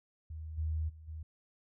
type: tone with level steps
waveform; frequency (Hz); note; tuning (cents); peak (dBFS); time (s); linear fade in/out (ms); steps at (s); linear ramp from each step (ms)
sine; 78.8; D#2; +23; -40 / -31 / -49 / -40; 0.3-1.23; 5; 0.57 / 0.88 / 1.07; 20
effects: none

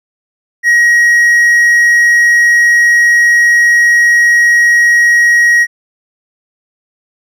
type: tone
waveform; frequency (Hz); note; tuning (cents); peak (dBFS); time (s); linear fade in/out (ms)
triangle; 1895; A#6; +28; -3; 0.63-5.67; 50
effects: none

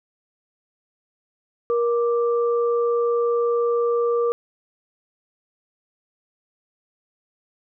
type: tone pair together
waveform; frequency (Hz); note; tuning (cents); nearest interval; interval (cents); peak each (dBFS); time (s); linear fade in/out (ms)
sine; 472.8 / 1174.7; A#4 / D6; +24 / 0; octave + major third; 1576; -18 / -28; 1.7-4.32; 0
effects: none

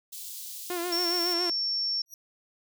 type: high-pass noise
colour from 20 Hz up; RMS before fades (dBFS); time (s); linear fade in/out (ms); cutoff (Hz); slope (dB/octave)
white; -40; 0.12-1.34; 10; 3600; 24
type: tone with vibrato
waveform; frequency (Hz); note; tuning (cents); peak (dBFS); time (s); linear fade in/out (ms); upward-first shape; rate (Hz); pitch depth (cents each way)
sawtooth; 349.2; F4; 0; -26; 0.7-1.5; 2; sine; 7.2; 55
type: tone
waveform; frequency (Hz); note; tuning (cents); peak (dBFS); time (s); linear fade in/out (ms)
sine; 5450; F8; -43; -26; 0.92-2.02; 5
type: tone with exponential growth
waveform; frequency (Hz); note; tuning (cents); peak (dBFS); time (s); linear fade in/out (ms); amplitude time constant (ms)
sawtooth; 5770; F#8; -44; -35; 2.06-2.14; 1; 16
effects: none

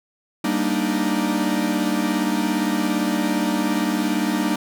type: chord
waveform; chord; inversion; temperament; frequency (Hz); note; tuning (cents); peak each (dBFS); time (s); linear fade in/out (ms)
45% pulse; Eb major seventh; first; equal; 196 / 233.1 / 293.7 / 311.1; G3 / Bb3 / D4 / Eb4; 0 / 0 / 0 / 0; -25; 0.44-4.56; 5
effects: none

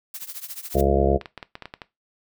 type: noise with tremolo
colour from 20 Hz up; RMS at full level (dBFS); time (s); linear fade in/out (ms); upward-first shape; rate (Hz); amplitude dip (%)
blue; -32; 0.14-0.81; 2; triangle; 14; 95
type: harmonic tone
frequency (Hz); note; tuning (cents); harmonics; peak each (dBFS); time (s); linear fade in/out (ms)
69; C#2; -7; 1 / 2 / 3 / 5 / 6 / 7 / 8 / 9 / 10; -23 / -27 / -27 / -25 / -24 / -26 / -29 / -26 / -26; 0.74-1.18; 20
type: clicks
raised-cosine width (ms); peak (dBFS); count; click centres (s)
0.3; -19; 9; 1.213 / 1.258 / 1.377 / 1.428 / 1.554 / 1.623 / 1.656 / 1.739 / 1.818
effects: noise-tail reverb RT60 0.2 s tail -17 dB re dry

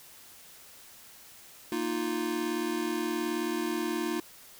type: chord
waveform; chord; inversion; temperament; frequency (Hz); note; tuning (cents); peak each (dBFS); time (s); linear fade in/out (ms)
square; Bb suspended fourth; none; just; 233.1 / 310.8 / 349.6; Bb3 / Eb4 / F4; 0 / -2 / +2; -37 / -34 / -33; 1.72-4.2; 2
effects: white hiss -52 dBFS RMS until 4.59 s

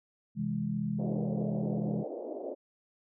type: chord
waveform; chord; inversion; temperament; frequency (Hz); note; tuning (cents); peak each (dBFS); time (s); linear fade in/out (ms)
sine; C augmented; none; equal; 130.81 / 164.81 / 207.7; C3 / E3 / G#3; 0 / 0 / 0; -37 / -35 / -32; 0.35-2.05; 50
type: band-pass noise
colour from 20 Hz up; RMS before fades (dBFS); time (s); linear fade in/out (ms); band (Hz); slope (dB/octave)
white; -39; 0.98-2.55; 20; 270 to 660; 48
effects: none

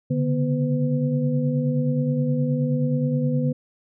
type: tone cluster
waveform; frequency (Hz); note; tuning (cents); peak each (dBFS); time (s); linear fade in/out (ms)
sine; 136.5 / 146 / 244 / 506; C#3 / D3 / B3 / B4; -26 / -10 / -21 / +42; -30 / -22 / -24 / -29; 0.1-3.53; 10
effects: none

